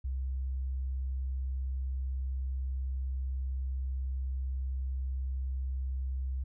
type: tone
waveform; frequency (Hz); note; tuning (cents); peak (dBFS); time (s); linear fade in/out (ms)
sine; 65.41; C2; 0; -31; 0.04-6.44; 10
effects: none